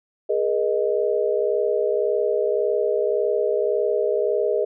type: chord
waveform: sine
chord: Ab suspended second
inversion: none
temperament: equal with one note detuned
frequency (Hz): 415.3 / 477.1 / 622.3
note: Ab4 / Bb4 / Eb5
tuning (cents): 0 / +40 / 0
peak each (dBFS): -22 / -23 / -24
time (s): 0.29-4.65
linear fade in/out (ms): 10
effects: none